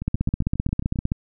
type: two click trains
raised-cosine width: 5 ms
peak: -17 / -9 dBFS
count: 8 / 17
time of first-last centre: 0.02-0.958 / 0.08-1.119 s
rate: 7.46 / 15.4 Hz
effects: none